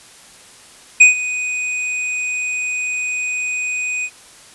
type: tone with ADSR envelope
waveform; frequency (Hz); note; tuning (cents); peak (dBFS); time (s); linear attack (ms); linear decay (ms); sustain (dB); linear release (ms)
square; 2491; D#7; +1; -3; 1-4.1; 11; 130; -17; 58
effects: white hiss -43 dBFS RMS until 4.54 s + resampled to 24000 Hz